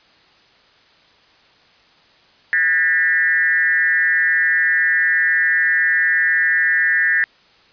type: tone with frequency modulation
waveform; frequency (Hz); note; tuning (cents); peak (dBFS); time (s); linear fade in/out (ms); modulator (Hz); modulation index
sine; 1793; A6; +32; -13; 2.53-7.24; 0; 161; 1.1
effects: white hiss -52 dBFS RMS until 7.72 s + resampled to 11025 Hz